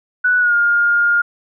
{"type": "tone with pitch glide", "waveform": "sine", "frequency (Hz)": [1480, 1414.8], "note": ["F#6", "F6"], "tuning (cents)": [0, 22], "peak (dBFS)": -11, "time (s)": [0.24, 1.22], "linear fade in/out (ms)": 10, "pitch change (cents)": -78, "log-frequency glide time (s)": [0.39, 0.54], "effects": []}